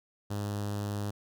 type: tone with notch filter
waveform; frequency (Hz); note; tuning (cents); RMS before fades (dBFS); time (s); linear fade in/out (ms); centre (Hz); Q
sawtooth; 102.6; G#2; -21; -34; 0.3-1.11; 10; 2200; 1.4
effects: none